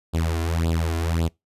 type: tone with flanger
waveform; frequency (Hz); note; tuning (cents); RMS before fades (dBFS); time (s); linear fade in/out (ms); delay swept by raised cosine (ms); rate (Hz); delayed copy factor
sawtooth; 82.41; E2; 0; -23; 0.13-1.29; 20; 0.24 to 2.94; 1.8; +0.95
effects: noise-tail reverb RT60 0.2 s tail -25 dB re dry + resampled to 32000 Hz